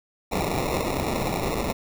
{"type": "noise with sample-and-hold", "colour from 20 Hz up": "white", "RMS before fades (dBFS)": -26, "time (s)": [0.31, 1.73], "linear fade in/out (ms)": 20, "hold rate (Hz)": 1575, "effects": []}